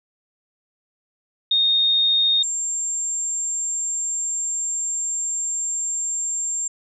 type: tone pair in turn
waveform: sine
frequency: 3693 / 7386 Hz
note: A#7 / A#8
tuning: -17 / -17 cents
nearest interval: octave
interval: 1200 cents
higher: second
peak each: -15 / -22 dBFS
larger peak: first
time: 1.51-2.43 / 2.43-6.68 s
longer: second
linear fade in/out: 5 ms
effects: none